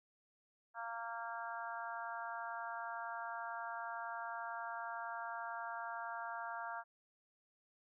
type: harmonic tone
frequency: 231 Hz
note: A#3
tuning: 16 cents flat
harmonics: 3 / 4 / 5 / 6 / 7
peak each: -47 / -46 / -50 / -47 / -50 dBFS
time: 0.74-6.84 s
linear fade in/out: 50 ms
effects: none